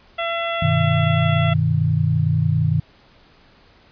harmonic tone, 674 Hz, E5, 38 cents sharp, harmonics 1 / 2 / 3 / 4 / 5, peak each -24 / -27 / -29 / -30 / -31 dBFS, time 0.18-1.54 s, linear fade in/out 10 ms
sine chord, G augmented, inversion none, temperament equal with one note detuned, 98 / 124.62 / 155.56 Hz, G2 / B2 / D#3, 0 / +16 / 0 cents, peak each -21 / -21 / -18 dBFS, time 0.62-2.8 s, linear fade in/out 5 ms
effects pink hiss -52 dBFS RMS until 3.91 s + resampled to 11025 Hz

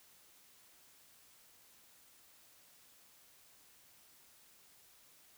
silence, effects white hiss -64 dBFS RMS until 5.37 s

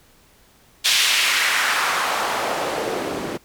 white noise with band-pass filter sweep, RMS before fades -21 dBFS, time 0.84-3.38 s, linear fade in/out 20 ms, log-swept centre 3500 to 280 Hz, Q 1.4, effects pink hiss -54 dBFS RMS until 3.44 s

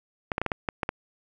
clicks, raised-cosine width 0.5 ms, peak -11 dBFS, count 8, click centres 0.318 / 0.381 / 0.416 / 0.463 / 0.518 / 0.688 / 0.832 / 0.891 s, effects none

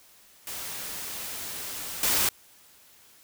white noise with level steps, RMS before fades -36 / -24 dBFS, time 0.47-2.29 s, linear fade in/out 2 ms, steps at 2.03 s, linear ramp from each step 2 ms, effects white hiss -56 dBFS RMS until 3.23 s

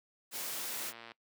white noise, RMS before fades -39 dBFS, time 0.31-0.93 s, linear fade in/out 50 ms
click train, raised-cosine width 0.3 ms, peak -32 dBFS, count 46, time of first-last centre 0.73-1.118 s, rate 116 Hz
effects noise-tail reverb RT60 0.1 s tail -22 dB re dry + high-pass 200 Hz 12 dB/octave

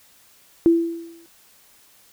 sine tone with exponential decay, 334.6 Hz, E4, 26 cents sharp, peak -9 dBFS, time 0.66-1.26 s, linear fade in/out 0 ms, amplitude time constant 130 ms, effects white hiss -54 dBFS RMS until 2.12 s

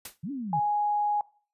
white noise with exponential decay, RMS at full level -34 dBFS, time 0.05-0.18 s, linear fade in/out 5 ms, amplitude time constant 27 ms
sine linear two-way sweep, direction up then down, 134.4 to 293.7 to 134.4 Hz, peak -31 dBFS, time 0.23-0.6 s, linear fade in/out 10 ms, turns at 0.31 s
sine tone, 830.6 Hz, G#5, in tune, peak -23 dBFS, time 0.53-1.21 s, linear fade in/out 2 ms
effects noise-tail reverb RT60 0.4 s tail -21 dB re dry + resampled to 32000 Hz

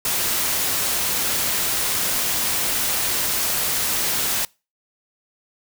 white noise, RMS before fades -22 dBFS, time 0.05-4.45 s, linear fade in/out 2 ms, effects noise-tail reverb RT60 0.3 s tail -25 dB re dry

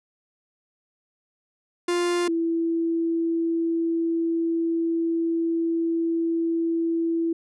45% pulse / sine tone pair in turn, 349.9 / 331.8 Hz, F4 / E4, +3 / +11 cents, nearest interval minor second, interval 92 cents, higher first, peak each -21 dBFS, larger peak neither, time 1.88-2.28 / 2.28-7.33 s, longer second, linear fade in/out 5 ms, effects resampled to 24000 Hz

